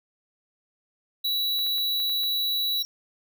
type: tone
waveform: square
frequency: 3925 Hz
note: B7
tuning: 11 cents flat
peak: -24 dBFS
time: 1.24-2.83 s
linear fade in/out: 10 ms
type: clicks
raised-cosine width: 0.3 ms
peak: -29 dBFS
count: 6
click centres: 1.591 / 1.666 / 1.782 / 2.001 / 2.096 / 2.235 s
type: tone with exponential growth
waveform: triangle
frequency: 5588 Hz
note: F8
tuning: in tune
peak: -31 dBFS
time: 2.72-2.85 s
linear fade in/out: 0 ms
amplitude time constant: 27 ms
effects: none